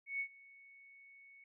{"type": "tone with ADSR envelope", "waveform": "sine", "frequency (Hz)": 2217, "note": "C#7", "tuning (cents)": 0, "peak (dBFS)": -34, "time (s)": [0.06, 1.44], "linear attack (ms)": 140, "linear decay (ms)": 77, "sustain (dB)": -23, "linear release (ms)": 3, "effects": []}